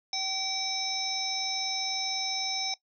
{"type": "harmonic tone", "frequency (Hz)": 766, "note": "G5", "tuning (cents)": -40, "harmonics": [1, 3, 5, 7, 8], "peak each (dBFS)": [-37, -38, -36, -30, -39], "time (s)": [0.13, 2.74], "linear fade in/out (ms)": 2, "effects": ["noise-tail reverb RT60 0.1 s tail -20 dB re dry"]}